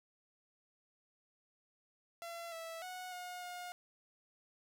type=tone with pitch steps; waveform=sawtooth; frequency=678 / 657 / 734 / 720 / 715 Hz; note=E5 / E5 / F#5 / F#5 / F5; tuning=+49 / -6 / -14 / -47 / +41 cents; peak=-40 dBFS; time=2.22-3.72 s; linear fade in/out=0 ms; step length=300 ms; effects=none